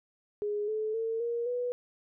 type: tone with pitch steps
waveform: sine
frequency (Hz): 415.3 / 432.9 / 451.3 / 470.5 / 490.5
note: G#4 / A4 / A4 / A#4 / B4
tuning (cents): 0 / -28 / +44 / +16 / -12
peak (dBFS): -29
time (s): 0.42-1.72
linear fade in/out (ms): 0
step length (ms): 260
effects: none